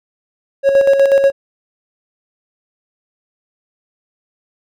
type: tone with tremolo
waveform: triangle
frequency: 550 Hz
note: C#5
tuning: 14 cents flat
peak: -4 dBFS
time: 0.63-1.32 s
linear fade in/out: 50 ms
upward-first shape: square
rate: 8.2 Hz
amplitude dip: 50%
effects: none